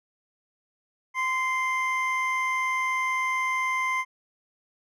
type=tone pair together; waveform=triangle; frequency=1034 / 2091 Hz; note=C6 / C7; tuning=-21 / -2 cents; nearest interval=octave; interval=1219 cents; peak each=-25 dBFS; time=1.14-4.05 s; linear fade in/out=50 ms; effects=none